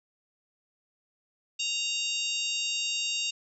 harmonic tone, 930 Hz, A#5, 4 cents flat, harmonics 3 / 4 / 5 / 6 / 7 / 8, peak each -31 / -34 / -38 / -40 / -41 / -37 dBFS, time 1.59-3.31 s, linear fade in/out 10 ms, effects none

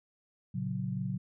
sine chord, F# major, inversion first, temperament just, 115.62 / 138.75 / 185 Hz, A#2 / C#3 / F#3, -14 / +2 / 0 cents, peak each -37 / -36 / -35 dBFS, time 0.54-1.18 s, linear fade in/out 10 ms, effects none

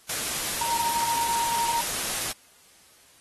sine tone in noise, 932.3 Hz, A#5, in tune, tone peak -24 dBFS, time 0.61-1.81 s, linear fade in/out 5 ms, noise white, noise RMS -29 dBFS, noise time 0.09-2.32 s, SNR +2 dB, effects white hiss -56 dBFS RMS until 3.2 s + AAC 32 kbps

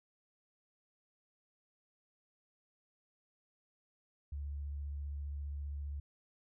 sine tone with vibrato, 71.7 Hz, D2, 41 cents flat, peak -38 dBFS, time 4.32-6 s, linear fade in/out 5 ms, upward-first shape sine, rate 15 Hz, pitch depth 19 cents each way, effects none

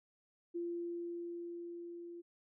sine tone with level ramp, 344 Hz, F4, 26 cents flat, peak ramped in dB -36 to -46 dBFS, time 0.54-2.22 s, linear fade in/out 20 ms, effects none

